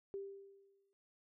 sine tone with exponential decay, 394.6 Hz, G4, 11 cents sharp, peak -39 dBFS, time 0.14-0.93 s, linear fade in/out 0 ms, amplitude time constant 170 ms, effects none

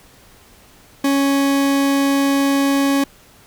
40% pulse tone, 277.2 Hz, C#4, in tune, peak -13 dBFS, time 1.04-3.04 s, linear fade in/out 5 ms, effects pink hiss -48 dBFS RMS until 3.46 s

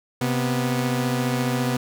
sawtooth tone pair together, 129.7 / 244.8 Hz, C3 / B3, -15 / -15 cents, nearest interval major seventh, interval 1100 cents, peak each -20 dBFS, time 0.21-1.77 s, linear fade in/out 5 ms, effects none

